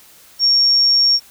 sine tone, 5530 Hz, F8, 18 cents flat, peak -10 dBFS, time 0.39-1.2 s, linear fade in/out 50 ms, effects white hiss -46 dBFS RMS until 1.3 s

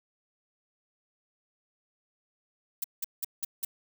violet noise bursts, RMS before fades -31 dBFS, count 5, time 2.82-3.65 s, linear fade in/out 5 ms, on 22 ms, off 180 ms, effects none

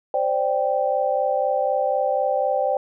sine chord, C suspended second, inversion none, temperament equal, 523.3 / 587.3 / 784 Hz, C5 / D5 / G5, 0 / 0 / 0 cents, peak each -23 dBFS, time 0.14-2.77 s, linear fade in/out 2 ms, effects none

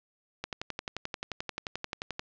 click train, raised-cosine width 0.2 ms, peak -16 dBFS, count 21, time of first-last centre 0.44-2.194 s, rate 11.4 Hz, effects low-pass 5000 Hz 12 dB/octave

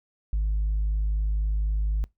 sine tone, 52 Hz, G#1, 3 cents sharp, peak -20 dBFS, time 0.33-2.04 s, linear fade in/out 0 ms, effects noise-tail reverb RT60 0.2 s tail -25 dB re dry + tanh soft clip ceiling -20 dBFS

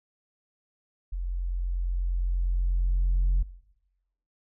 sine tone with level ramp, 44.22 Hz, F1, 22 cents sharp, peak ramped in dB -28 to -18 dBFS, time 1.12-3.43 s, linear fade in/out 10 ms, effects noise-tail reverb RT60 0.9 s tail -20 dB re dry + tanh soft clip ceiling -18 dBFS

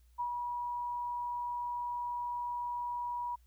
sine tone with ADSR envelope, 967 Hz, B5, 37 cents flat, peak -31 dBFS, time 0.18-3.36 s, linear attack 23 ms, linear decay 87 ms, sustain -3 dB, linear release 13 ms, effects added 60 Hz sine -60 dBFS peak until 3.46 s + white hiss -75 dBFS RMS until 3.46 s

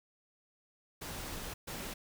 pink noise bursts at uneven times, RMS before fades -42 dBFS, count 2, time 1.01-1.54 / 1.67-1.94 s, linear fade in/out 10 ms, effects none

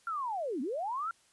sine linear two-way sweep, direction down then up, 1396.9 to 231.5 to 1396.9 Hz, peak -32 dBFS, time 0.07-1.11 s, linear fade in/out 2 ms, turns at 0.61 s, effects white hiss -66 dBFS RMS until 1.32 s + resampled to 24000 Hz

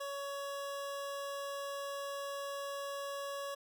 25% pulse tone, 560 Hz, C#5, 18 cents sharp, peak -35 dBFS, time 0-3.55 s, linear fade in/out 10 ms, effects 12-bit

